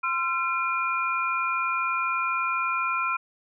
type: tone cluster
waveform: sine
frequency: 1036 / 1360 / 2412 Hz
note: C6 / F6 / D7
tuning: -17 / -46 / +46 cents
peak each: -30 / -26 / -29 dBFS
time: 0.03-3.17 s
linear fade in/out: 10 ms
effects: none